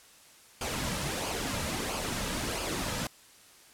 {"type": "noise with flanger", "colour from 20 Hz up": "pink", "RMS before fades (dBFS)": -33, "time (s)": [0.61, 3.07], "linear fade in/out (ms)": 2, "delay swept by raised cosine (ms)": [0.52, 2.82], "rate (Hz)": 1.5, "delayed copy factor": -0.5, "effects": ["white hiss -56 dBFS RMS until 3.73 s", "low-pass 11000 Hz 12 dB/octave"]}